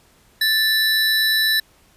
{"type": "tone pair together", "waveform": "square", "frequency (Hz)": [1760, 3954], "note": ["A6", "B7"], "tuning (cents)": [0, 1], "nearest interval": "octave + major second", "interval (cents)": 1401, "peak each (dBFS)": -19, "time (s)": [0.41, 1.6], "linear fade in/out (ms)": 5, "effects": ["pink hiss -55 dBFS RMS until 1.96 s", "resampled to 32000 Hz"]}